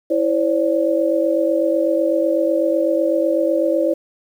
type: tone cluster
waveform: sine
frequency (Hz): 330.3 / 530 / 578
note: E4 / C5 / D5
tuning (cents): +4 / +22 / -28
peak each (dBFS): -19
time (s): 0.1-3.94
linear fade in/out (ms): 10
effects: 8-bit